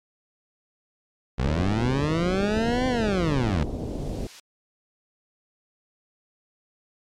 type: linear two-way sweep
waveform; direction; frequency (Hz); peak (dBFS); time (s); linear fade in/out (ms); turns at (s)
20% pulse; up then down; 58.27 to 260 to 67.2; -17; 1.38-3.64; 10; 2.87
type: low-pass noise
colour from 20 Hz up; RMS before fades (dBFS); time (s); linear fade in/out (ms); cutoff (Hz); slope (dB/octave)
pink; -30; 1.44-4.27; 2; 610; 24
type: noise with exponential growth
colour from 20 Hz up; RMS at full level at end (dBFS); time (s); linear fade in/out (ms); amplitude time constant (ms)
blue; -35; 2.14-4.4; 5; 490
effects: low-pass 5000 Hz 12 dB/octave + MP3 96 kbps